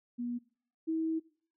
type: tone pair in turn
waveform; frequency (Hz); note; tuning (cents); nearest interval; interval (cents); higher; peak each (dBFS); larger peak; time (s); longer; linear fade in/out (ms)
sine; 241.3 / 322.1; B3 / E4; -40 / -40; perfect fourth; 500; second; -33 / -29; second; 0.18-0.39 / 0.87-1.2; second; 20
effects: noise-tail reverb RT60 0.5 s tail -21 dB re dry